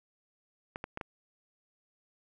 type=clicks; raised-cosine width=0.5 ms; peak=-22 dBFS; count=4; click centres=0.759 / 0.841 / 0.974 / 1.012 s; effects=none